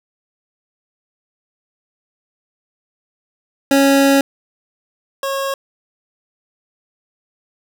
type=tone pair in turn; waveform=25% pulse; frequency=275.8 / 546.2 Hz; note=C#4 / C#5; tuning=-9 / -26 cents; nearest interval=octave; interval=1183 cents; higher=second; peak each=-6 / -15 dBFS; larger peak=first; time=3.71-4.21 / 5.23-5.54 s; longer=first; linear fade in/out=2 ms; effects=none